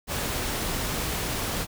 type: noise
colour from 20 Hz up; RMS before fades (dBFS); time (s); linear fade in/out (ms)
pink; -29; 0.07-1.67; 50
effects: none